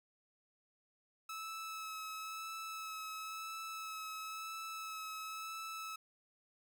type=tone with vibrato; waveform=sawtooth; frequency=1300 Hz; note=E6; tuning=24 cents flat; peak=-39 dBFS; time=1.29-5.96 s; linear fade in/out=5 ms; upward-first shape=sine; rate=0.98 Hz; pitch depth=16 cents each way; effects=none